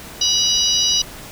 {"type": "harmonic tone", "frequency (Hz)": 976, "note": "B5", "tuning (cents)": -21, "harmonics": [3, 4, 5, 6], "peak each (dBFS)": [-20, -20, -20, -20], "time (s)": [0.21, 1.02], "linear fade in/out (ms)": 5, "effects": ["pink hiss -36 dBFS RMS until 1.31 s"]}